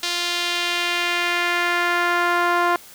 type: tone with band-pass filter sweep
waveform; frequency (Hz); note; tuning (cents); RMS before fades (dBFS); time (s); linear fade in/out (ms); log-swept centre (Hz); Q
sawtooth; 349.2; F4; 0; -21; 0.03-2.76; 2; 4200 to 1100; 1.5
effects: white hiss -44 dBFS RMS until 2.94 s